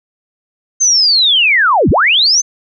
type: linear two-way sweep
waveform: sine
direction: down then up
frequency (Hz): 6340 to 47.46 to 6340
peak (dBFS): -7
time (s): 0.8-2.42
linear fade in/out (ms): 20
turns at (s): 1.9
effects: none